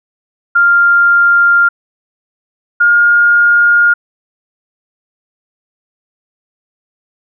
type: tone pair in turn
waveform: sine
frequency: 1396.9 / 1418.9 Hz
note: F6 / F6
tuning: 0 / +27 cents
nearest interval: unison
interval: 27 cents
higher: second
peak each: -5 / -5 dBFS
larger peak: neither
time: 0.55-1.69 / 2.8-3.94 s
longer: neither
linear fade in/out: 10 ms
effects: none